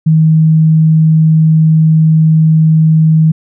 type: tone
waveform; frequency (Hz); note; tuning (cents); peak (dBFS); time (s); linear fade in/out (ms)
sine; 158.5; D#3; +32; -4; 0.06-3.32; 10
effects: none